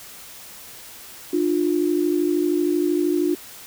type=tone pair together; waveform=sine; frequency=300.8 / 353.7 Hz; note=D4 / F4; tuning=+42 / +22 cents; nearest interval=minor third; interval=280 cents; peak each=-21 / -20 dBFS; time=1.33-3.35 s; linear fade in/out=5 ms; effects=white hiss -41 dBFS RMS until 3.66 s